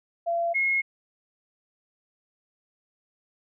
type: tone pair in turn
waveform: sine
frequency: 681 / 2162 Hz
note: F5 / C#7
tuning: -44 / -44 cents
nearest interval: octave + minor sixth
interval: 2000 cents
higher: second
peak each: -23 / -21 dBFS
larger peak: second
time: 0.26-0.54 / 0.54-0.82 s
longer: neither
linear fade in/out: 20 ms
effects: none